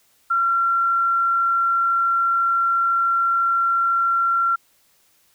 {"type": "tone", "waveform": "sine", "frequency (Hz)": 1367, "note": "F6", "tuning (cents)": -37, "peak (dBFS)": -16, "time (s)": [0.3, 4.56], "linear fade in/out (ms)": 10, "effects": ["white hiss -60 dBFS RMS until 5.34 s"]}